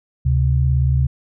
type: tone pair together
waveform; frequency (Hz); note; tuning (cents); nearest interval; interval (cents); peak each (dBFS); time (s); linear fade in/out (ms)
sine; 73.01 / 130.81; D2 / C3; -10 / 0; minor seventh; 1010; -16; 0.25-1.07; 10
effects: none